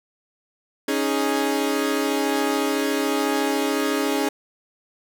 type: chord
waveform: sawtooth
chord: C# suspended second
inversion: none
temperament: equal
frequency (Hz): 277.2 / 311.1 / 415.3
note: C#4 / D#4 / G#4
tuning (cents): 0 / 0 / 0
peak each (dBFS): -20 / -22 / -21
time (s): 0.88-4.29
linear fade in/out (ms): 5
effects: none